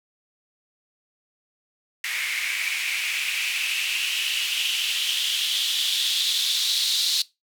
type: noise with band-pass filter sweep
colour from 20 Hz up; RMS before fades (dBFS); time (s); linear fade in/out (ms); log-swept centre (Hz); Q
blue; -25; 2.04-7.22; 2; 2100 to 4000; 5.1
effects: noise-tail reverb RT60 0.2 s tail -19 dB re dry